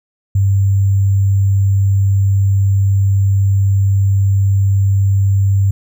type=tone with sample-and-hold; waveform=sine; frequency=98.1 Hz; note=G2; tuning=2 cents sharp; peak=-9 dBFS; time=0.35-5.71 s; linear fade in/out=5 ms; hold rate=7350 Hz; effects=none